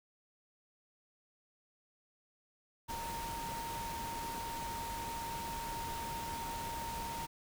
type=tone in noise; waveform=sine; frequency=924 Hz; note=A#5; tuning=16 cents flat; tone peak=-40 dBFS; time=2.88-7.27 s; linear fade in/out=20 ms; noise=pink; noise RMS=-44 dBFS; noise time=2.88-7.27 s; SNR=+1 dB; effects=none